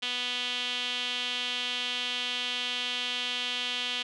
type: tone with band-pass filter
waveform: sawtooth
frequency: 246.9 Hz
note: B3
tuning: in tune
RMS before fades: -32 dBFS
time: 0.02-4.03 s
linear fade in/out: 10 ms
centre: 3200 Hz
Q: 4.4
effects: resampled to 24000 Hz